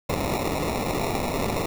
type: noise with sample-and-hold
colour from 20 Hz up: white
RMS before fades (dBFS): -26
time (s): 0.09-1.66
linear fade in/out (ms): 5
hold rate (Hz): 1575
effects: none